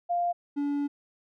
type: tone pair in turn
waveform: sine / triangle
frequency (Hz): 698.5 / 286.6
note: F5 / D4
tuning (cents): 0 / -42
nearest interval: octave + minor third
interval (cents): 1542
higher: first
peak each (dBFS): -24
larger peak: neither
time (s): 0.09-0.33 / 0.56-0.88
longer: second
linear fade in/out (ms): 20
effects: none

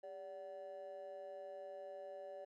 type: tone with amplitude modulation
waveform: triangle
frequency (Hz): 576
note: D5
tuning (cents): -34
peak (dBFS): -40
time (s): 0.03-2.45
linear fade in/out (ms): 10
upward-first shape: sine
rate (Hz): 176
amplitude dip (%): 90
effects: tanh soft clip ceiling -40 dBFS + MP3 96 kbps

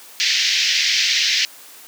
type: band-pass noise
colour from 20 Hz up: white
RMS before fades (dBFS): -18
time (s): 0.2-1.45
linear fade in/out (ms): 0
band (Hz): 1800 to 5800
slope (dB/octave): 48
effects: white hiss -42 dBFS RMS until 1.87 s + high-pass 300 Hz 12 dB/octave

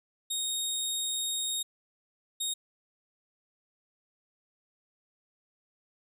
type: tone bursts at uneven times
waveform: 20% pulse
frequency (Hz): 3729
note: A#7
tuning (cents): 0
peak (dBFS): -24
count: 2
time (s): 0.3-1.63 / 2.4-2.54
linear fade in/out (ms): 10
effects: none

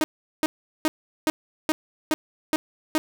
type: tone bursts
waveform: sawtooth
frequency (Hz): 311.1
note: D#4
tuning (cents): 0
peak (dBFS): -15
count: 8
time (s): 0.01-2.98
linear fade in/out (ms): 0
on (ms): 30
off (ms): 390
effects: none

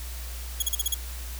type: tone bursts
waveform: 10% pulse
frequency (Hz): 3328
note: G#7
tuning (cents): +3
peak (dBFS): -14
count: 6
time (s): 0.6-0.944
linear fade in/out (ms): 5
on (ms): 24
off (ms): 40
effects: added 60 Hz sine -34 dBFS peak until 1.39 s + white hiss -42 dBFS RMS until 1.39 s

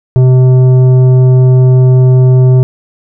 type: tone with tanh clipping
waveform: triangle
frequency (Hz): 128.2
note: C3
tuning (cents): -35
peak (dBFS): -4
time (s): 0.16-2.63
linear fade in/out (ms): 0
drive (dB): 14
effects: none

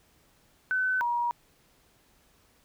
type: tone pair in turn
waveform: sine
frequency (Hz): 1514 / 953.8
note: F#6 / A#5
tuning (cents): +39 / +39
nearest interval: minor sixth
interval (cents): 800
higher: first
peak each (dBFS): -24 / -25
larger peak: first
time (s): 0.71-1.01 / 1.01-1.31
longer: neither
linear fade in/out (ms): 0
effects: pink hiss -64 dBFS RMS until 2.64 s

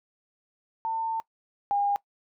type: tone pair in turn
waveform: sine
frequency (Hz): 899 / 809.3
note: A5 / G#5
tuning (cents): +37 / -45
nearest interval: major second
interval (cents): 182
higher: first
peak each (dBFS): -26 / -22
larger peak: second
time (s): 0.85-1.2 / 1.71-1.96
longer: first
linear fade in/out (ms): 0
effects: noise-tail reverb RT60 0.1 s tail -21 dB re dry

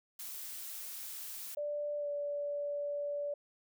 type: noise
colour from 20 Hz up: blue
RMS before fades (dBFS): -44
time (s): 0.19-1.55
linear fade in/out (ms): 5
type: tone with pitch glide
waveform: sine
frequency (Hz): 587.3 to 578.5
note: D5 to D5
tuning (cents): 0 to -26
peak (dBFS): -34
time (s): 1.57-3.34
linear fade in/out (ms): 5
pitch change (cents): -26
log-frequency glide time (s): 1.98-2.08
effects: none

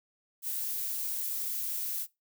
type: noise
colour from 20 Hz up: violet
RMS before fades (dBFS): -34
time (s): 0.42-2.07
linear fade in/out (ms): 50
effects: noise-tail reverb RT60 0.2 s tail -20 dB re dry

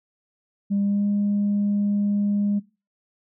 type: tone with pitch glide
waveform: sine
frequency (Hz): 200.5 to 204.1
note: G3 to G#3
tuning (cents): +39 to -30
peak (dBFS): -18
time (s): 0.7-2.6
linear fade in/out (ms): 20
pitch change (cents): +31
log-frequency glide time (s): 0.81-1.06
effects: noise-tail reverb RT60 0.3 s tail -21 dB re dry + tanh soft clip ceiling -16 dBFS

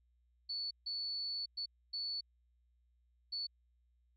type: tone bursts at uneven times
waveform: sine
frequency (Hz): 4449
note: C#8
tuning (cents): +5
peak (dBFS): -37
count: 5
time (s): 0.49-0.71 / 0.86-1.46 / 1.57-1.66 / 1.93-2.21 / 3.32-3.47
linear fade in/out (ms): 10
effects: added 60 Hz sine -70 dBFS peak until 4.16 s

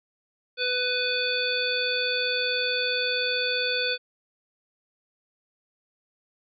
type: harmonic tone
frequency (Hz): 497.7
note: B4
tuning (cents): +13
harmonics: 1 / 3 / 5 / 7 / 9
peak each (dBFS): -30 / -30 / -30 / -30 / -30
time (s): 0.57-3.98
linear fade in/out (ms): 50
effects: none

